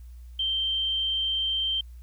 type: tone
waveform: sine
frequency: 3136 Hz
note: G7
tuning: in tune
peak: -24 dBFS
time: 0.39-1.81 s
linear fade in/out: 5 ms
effects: added 60 Hz sine -41 dBFS peak until 2.02 s + white hiss -66 dBFS RMS until 2.02 s